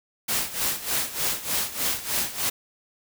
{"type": "noise with tremolo", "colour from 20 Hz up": "white", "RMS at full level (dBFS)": -24, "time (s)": [0.28, 2.5], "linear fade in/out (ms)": 10, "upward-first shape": "sine", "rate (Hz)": 3.3, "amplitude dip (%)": 80, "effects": []}